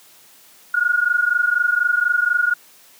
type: tone pair together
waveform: sine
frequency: 1426.9 / 1451 Hz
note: F6 / F#6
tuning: +37 / -34 cents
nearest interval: unison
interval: 29 cents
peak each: -18 dBFS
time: 0.74-2.54 s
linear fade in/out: 5 ms
effects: white hiss -49 dBFS RMS until 2.99 s + high-pass 150 Hz 12 dB/octave